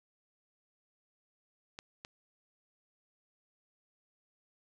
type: clicks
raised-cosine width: 0.2 ms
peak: -26 / -27 dBFS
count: 2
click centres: 1.789 / 2.049 s
effects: 10-bit